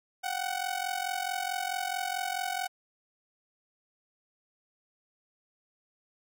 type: ring-modulated tone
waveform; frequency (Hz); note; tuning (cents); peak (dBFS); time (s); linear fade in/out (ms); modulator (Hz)
sawtooth; 746; F#5; +14; -24; 0.23-2.68; 20; 22.3
effects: none